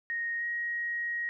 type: tone with pitch glide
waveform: sine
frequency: 1864.7 to 1887.5 Hz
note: A#6 to A#6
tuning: 0 to +21 cents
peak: -30 dBFS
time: 0.1-1.29 s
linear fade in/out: 0 ms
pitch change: +21 cents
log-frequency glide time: 0.38-0.44 s
effects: none